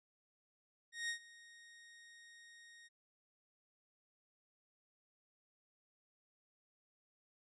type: tone with ADSR envelope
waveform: sawtooth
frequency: 1864.7 Hz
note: A#6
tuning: in tune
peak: -33 dBFS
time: 0.92-2.89 s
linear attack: 170 ms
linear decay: 95 ms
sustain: -21 dB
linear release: 27 ms
effects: resampled to 22050 Hz